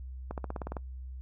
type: accelerating click train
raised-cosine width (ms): 1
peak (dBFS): -22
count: 9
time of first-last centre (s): 0.31-0.768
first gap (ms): 68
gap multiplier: 0.95
effects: noise-tail reverb RT60 0.1 s tail -24 dB re dry + added 64 Hz sine -39 dBFS peak until 1.21 s